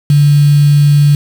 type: tone with quantisation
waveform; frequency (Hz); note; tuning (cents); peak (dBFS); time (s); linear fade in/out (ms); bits
sine; 145.3; D3; -18; -4; 0.1-1.15; 2; 4
effects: none